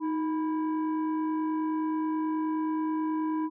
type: tone pair together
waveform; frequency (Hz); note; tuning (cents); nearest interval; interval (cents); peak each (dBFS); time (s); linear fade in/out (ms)
sine; 312.8 / 987.8; D#4 / B5; +9 / 0; octave + minor sixth; 1991; -25 / -32; 0-3.5; 50
effects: tanh soft clip ceiling -24 dBFS